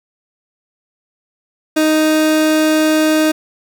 30% pulse tone, 311.1 Hz, D#4, in tune, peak -8 dBFS, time 1.76-3.32 s, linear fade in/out 10 ms, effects none

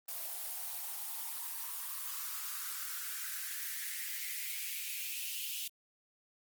blue noise with high-pass filter sweep, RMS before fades -40 dBFS, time 0.08-5.68 s, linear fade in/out 5 ms, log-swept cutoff 630 to 3000 Hz, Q 4.4, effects Opus 24 kbps

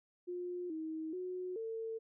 sine tone with pitch steps, 356.1 / 317.4 / 365.3 / 449.1 Hz, F4 / D#4 / F#4 / A4, +34 / +35 / -22 / +35 cents, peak -38 dBFS, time 0.27-1.99 s, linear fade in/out 20 ms, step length 430 ms, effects none

